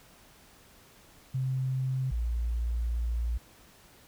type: tone pair in turn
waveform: sine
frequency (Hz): 130.81 / 58.27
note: C3 / A#1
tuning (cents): 0 / 0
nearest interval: octave + major second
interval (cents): 1400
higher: first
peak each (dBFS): -27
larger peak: neither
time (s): 1.34-2.11 / 2.11-3.38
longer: second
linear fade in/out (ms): 10
effects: pink hiss -57 dBFS RMS until 4.07 s